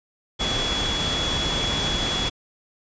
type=tone in noise; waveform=sine; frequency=3374 Hz; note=G#7; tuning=27 cents sharp; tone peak=-25 dBFS; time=0.39-2.3 s; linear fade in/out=20 ms; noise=pink; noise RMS=-26 dBFS; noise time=0.39-2.3 s; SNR=-2 dB; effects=resampled to 16000 Hz